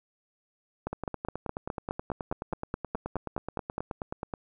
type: two click trains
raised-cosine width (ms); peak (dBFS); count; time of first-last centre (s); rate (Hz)
1; -17 / -19; 15 / 33; 0.87-3.781 / 0.93-4.338; 4.81 / 9.39
effects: none